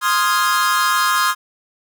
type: chord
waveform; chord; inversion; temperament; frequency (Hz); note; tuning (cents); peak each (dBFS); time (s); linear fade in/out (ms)
45% pulse; F minor seventh; second; equal; 1046.5 / 1244.5 / 1396.9 / 1661.2; C6 / Eb6 / F6 / Ab6; 0 / 0 / 0 / 0; -19 / -19 / -22 / -22; 0.01-1.35; 50
effects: none